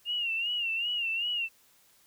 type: tone with vibrato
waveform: sine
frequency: 2794 Hz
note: F7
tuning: in tune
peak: -28 dBFS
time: 0.05-1.49 s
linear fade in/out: 50 ms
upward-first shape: sine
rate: 2.6 Hz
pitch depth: 88 cents each way
effects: white hiss -63 dBFS RMS until 2.06 s